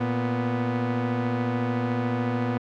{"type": "tone pair together", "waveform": "sawtooth", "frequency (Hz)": [116.54, 246.9], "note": ["A#2", "B3"], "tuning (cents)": [0, 0], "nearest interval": "octave + minor second", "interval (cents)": 1300, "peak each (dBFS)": [-23, -22], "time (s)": [0, 2.58], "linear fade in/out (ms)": 10, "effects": ["low-pass 2000 Hz 12 dB/octave"]}